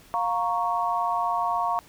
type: chord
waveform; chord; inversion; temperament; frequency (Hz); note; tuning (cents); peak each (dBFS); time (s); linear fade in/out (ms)
sine; Bb minor; second; equal with one note detuned; 704.9 / 932.3 / 1108.7; F5 / Bb5 / Db6; +16 / 0 / 0; -27; 0.14-1.79; 0
effects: pink hiss -53 dBFS RMS until 1.88 s